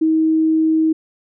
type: tone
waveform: sine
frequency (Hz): 317.9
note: D#4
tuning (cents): +37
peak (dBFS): -12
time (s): 0.01-0.93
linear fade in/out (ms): 10
effects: none